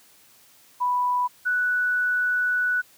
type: tone pair in turn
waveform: sine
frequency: 987.8 / 1480 Hz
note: B5 / F#6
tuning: 0 / 0 cents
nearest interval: perfect fifth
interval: 700 cents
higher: second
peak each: -20 dBFS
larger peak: neither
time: 0.8-1.28 / 1.45-2.82 s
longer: second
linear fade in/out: 20 ms
effects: white hiss -55 dBFS RMS until 2.97 s + high-pass 60 Hz 12 dB/octave